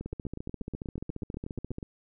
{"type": "two click trains", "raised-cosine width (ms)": 3, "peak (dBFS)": [-23, -24], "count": [26, 16], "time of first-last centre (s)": [[0.06, 1.784], [0.01, 1.828]], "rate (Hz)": [14.5, 8.25], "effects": []}